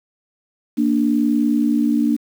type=tone pair together; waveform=sine; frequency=232.7 / 293.2 Hz; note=A#3 / D4; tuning=-3 / -3 cents; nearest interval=major third; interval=400 cents; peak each=-17 dBFS; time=0.77-2.17 s; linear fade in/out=20 ms; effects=7-bit